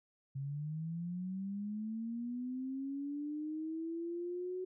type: linear sweep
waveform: sine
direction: up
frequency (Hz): 134.2 to 371.8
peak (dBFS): -37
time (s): 0.35-4.65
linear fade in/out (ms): 10
effects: none